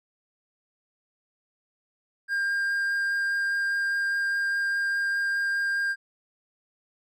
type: tone with vibrato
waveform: triangle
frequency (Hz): 1603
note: G6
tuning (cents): +38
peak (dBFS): -22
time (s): 2.28-5.96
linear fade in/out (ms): 50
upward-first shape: triangle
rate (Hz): 4.9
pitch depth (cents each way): 8
effects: none